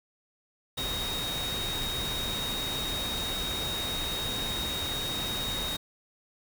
sine tone in noise, 3747 Hz, A#7, 8 cents sharp, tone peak -32 dBFS, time 0.77-5.77 s, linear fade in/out 10 ms, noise pink, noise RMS -35 dBFS, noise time 0.77-5.77 s, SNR 0 dB, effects none

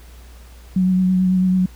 sine tone with vibrato, 185 Hz, F#3, in tune, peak -13 dBFS, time 0.76-1.66 s, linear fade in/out 5 ms, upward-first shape triangle, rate 9.1 Hz, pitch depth 24 cents each way, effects added 60 Hz sine -39 dBFS peak until 1.75 s + pink hiss -49 dBFS RMS until 1.75 s

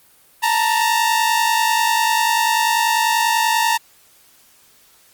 sawtooth tone pair together, 888 / 938.2 Hz, A5 / A#5, +16 / +11 cents, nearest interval minor second, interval 95 cents, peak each -14 dBFS, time 0.42-3.78 s, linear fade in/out 20 ms, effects white hiss -52 dBFS RMS until 5.13 s + Opus 32 kbps

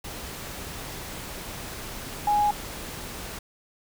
sine tone in noise, 830.6 Hz, G#5, in tune, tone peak -19 dBFS, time 2.27-2.51 s, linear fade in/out 5 ms, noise pink, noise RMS -37 dBFS, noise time 0.04-3.39 s, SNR +15 dB, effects none

